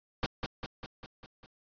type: noise with echo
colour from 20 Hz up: pink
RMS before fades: -30 dBFS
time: 0.23-0.26 s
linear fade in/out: 0 ms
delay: 200 ms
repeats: 6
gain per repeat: -4 dB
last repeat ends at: 1.46 s
effects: resampled to 11025 Hz